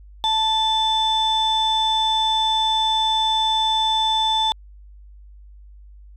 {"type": "tone pair together", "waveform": "sine", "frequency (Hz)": [880, 3520], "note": ["A5", "A7"], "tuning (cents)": [0, 0], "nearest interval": "2 octaves", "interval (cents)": 2400, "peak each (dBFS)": -18, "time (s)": [0.24, 4.52], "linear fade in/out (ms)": 0, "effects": ["tanh soft clip ceiling -13 dBFS", "added 50 Hz sine -41 dBFS peak until 6.16 s"]}